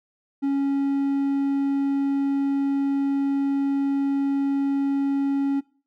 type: tone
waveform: triangle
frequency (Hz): 277.2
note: C#4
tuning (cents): 0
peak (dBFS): -18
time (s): 0.42-5.61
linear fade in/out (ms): 20
effects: noise-tail reverb RT60 0.4 s tail -20 dB re dry